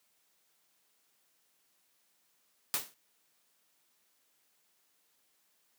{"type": "noise with exponential decay", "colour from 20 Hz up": "white", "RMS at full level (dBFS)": -28, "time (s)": [2.74, 2.94], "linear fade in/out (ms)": 0, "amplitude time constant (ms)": 43, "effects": ["white hiss -73 dBFS RMS until 5.78 s", "high-pass 150 Hz 12 dB/octave"]}